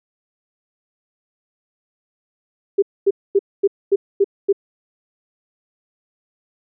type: tone bursts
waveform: sine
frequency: 397.2 Hz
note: G4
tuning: 23 cents sharp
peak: -10 dBFS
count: 7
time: 2.78-4.528 s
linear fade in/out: 10 ms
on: 44 ms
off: 240 ms
effects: none